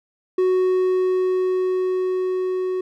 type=tone with level ramp; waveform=triangle; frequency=370 Hz; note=F#4; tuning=in tune; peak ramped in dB=-13 to -19 dBFS; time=0.38-2.81 s; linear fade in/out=5 ms; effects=none